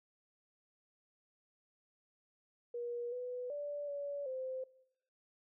sine tone with pitch steps, 478.4 / 496.3 / 581 / 570 / 519 Hz, A#4 / B4 / D5 / C#5 / C5, +45 / +8 / -19 / +48 / -14 cents, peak -38 dBFS, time 2.74-4.64 s, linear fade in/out 5 ms, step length 380 ms, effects noise-tail reverb RT60 0.8 s tail -21 dB re dry

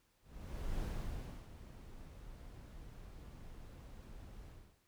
brown noise with ADSR envelope, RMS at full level -39 dBFS, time 0.22-4.79 s, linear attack 590 ms, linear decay 660 ms, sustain -13 dB, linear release 300 ms, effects pink hiss -75 dBFS RMS until 4.87 s

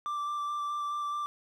triangle tone with vibrato, 1174.7 Hz, D6, in tune, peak -29 dBFS, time 0.06-1.26 s, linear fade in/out 0 ms, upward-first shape square, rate 4.7 Hz, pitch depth 9 cents each way, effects none

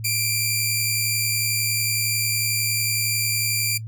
10% pulse tone pair together, 2340 / 2411 Hz, D7 / D7, -7 / +45 cents, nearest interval minor second, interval 52 cents, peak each -15 dBFS, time 0.04-3.78 s, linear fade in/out 10 ms, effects noise-tail reverb RT60 0.1 s tail -21 dB re dry + added 111 Hz sine -30 dBFS peak until 3.87 s

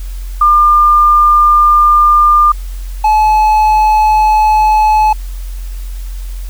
sine / triangle tone pair in turn, 1200 / 858.3 Hz, D6 / A5, +37 / -43 cents, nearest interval tritone, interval 580 cents, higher first, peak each -4 dBFS, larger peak neither, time 0.41-2.52 / 3.04-5.13 s, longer first, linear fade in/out 5 ms, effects added 44 Hz sine -19 dBFS peak until 6.49 s + white hiss -39 dBFS RMS until 6.49 s

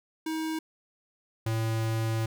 square tone pair in turn, 317.9 / 112.17 Hz, D#4 / A2, +37 / +34 cents, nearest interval octave + tritone, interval 1803 cents, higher first, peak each -30 / -27 dBFS, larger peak second, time 0.26-0.59 / 1.46-2.26 s, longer second, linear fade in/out 5 ms, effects none

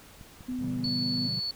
clicks, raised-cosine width 5 ms, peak -34 dBFS, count 8, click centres 0.212 / 0.408 / 0.519 / 0.59 / 0.679 / 0.712 / 0.766 / 0.857 s
sine tone with pitch glide, 252 to 248.1 Hz, B3 to B3, +35 to +8 cents, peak -30 dBFS, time 0.48-1.28 s, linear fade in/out 10 ms, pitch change -27 cents, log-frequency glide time 0.74-0.79 s
triangle chord, A# diminished seventh, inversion none, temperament equal, 116.54 / 138.59 / 164.81 / 196 Hz, A#2 / C#3 / E3 / G3, 0 / 0 / 0 / 0 cents, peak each -37 dBFS, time 0.61-1.4 s, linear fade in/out 5 ms
sine tone, 4435 Hz, C#8, in tune, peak -29 dBFS, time 0.84-1.51 s, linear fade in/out 2 ms
effects pink hiss -52 dBFS RMS until 1.55 s

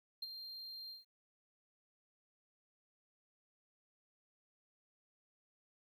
triangle tone with ADSR envelope, 4186 Hz, C8, in tune, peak -37 dBFS, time 0.22-1.05 s, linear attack 7 ms, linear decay 29 ms, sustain -8 dB, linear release 150 ms, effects 13-bit

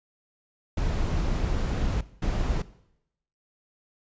brown noise bursts at uneven times, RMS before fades -26 dBFS, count 2, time 0.77-2.01 / 2.22-2.62 s, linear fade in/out 5 ms, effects noise-tail reverb RT60 0.8 s tail -18 dB re dry + resampled to 16000 Hz

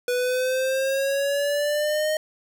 square exponential sweep, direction up, 490.5 to 622 Hz, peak -22 dBFS, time 0.08-2.17 s, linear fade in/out 2 ms, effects none

